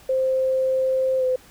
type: tone with pitch glide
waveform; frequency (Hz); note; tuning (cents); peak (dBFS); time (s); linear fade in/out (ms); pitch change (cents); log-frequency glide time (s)
sine; 523.3 to 511.6; C5 to C5; 0 to -39; -18; 0.09-1.36; 5; -39; 1.18-1.24
effects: pink hiss -50 dBFS RMS until 1.5 s